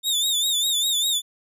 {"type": "tone with vibrato", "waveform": "sawtooth", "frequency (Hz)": 3623, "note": "A7", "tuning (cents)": 50, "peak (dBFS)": -17, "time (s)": [0.03, 1.22], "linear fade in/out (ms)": 50, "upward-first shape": "sine", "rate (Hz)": 5, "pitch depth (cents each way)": 86, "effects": ["resampled to 32000 Hz"]}